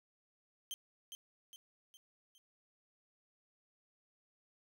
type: tone with echo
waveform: sawtooth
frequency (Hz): 3136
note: G7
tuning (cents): 0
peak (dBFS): -37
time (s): 0.71-0.74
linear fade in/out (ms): 0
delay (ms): 410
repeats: 4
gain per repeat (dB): -6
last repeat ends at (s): 2.38
effects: none